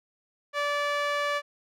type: tone with band-pass filter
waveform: sawtooth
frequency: 580 Hz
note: D5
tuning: 22 cents flat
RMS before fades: -28 dBFS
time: 0.53-1.42 s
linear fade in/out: 50 ms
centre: 1600 Hz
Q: 0.89
effects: none